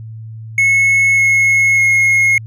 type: tone with pitch steps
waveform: triangle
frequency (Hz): 2189 / 2174 / 2159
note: C#7 / C#7 / C#7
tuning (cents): -22 / -34 / -46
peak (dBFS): -7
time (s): 0.58-2.38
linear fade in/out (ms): 2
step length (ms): 600
effects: added 111 Hz sine -27 dBFS peak until 2.46 s